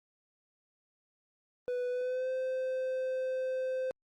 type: tone with pitch glide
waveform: triangle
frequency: 494.8 to 517.6 Hz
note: B4 to C5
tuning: +3 to -19 cents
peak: -29 dBFS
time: 1.68-3.91 s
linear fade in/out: 0 ms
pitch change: +78 cents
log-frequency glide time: 1.9-2.3 s
effects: Opus 32 kbps